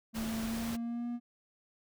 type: tone with pitch glide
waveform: triangle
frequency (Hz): 223.4 to 239.4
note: A3 to A#3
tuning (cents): +27 to +46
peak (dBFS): -32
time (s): 0.13-1.2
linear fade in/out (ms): 50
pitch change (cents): +119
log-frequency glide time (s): 0.38-1.08
type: noise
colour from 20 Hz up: pink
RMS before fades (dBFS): -42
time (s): 0.14-0.77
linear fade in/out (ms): 20
effects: none